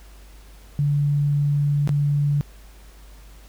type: tone with dropouts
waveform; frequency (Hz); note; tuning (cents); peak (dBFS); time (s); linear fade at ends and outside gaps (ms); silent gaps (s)
sine; 144.5; D3; -28; -17; 0.79-2.41; 0; 1.875-1.892
effects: added 50 Hz sine -43 dBFS peak until 3.48 s + pink hiss -52 dBFS RMS until 3.48 s